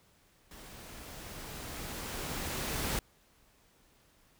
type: noise with level ramp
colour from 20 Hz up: pink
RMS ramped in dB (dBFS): -51 to -33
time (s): 0.51-2.99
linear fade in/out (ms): 2
effects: pink hiss -66 dBFS RMS until 4.39 s